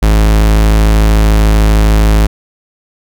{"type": "tone", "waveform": "45% pulse", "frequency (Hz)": 53.2, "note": "G#1", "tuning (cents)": 42, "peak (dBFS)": -5, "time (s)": [0.02, 2.27], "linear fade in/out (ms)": 10, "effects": []}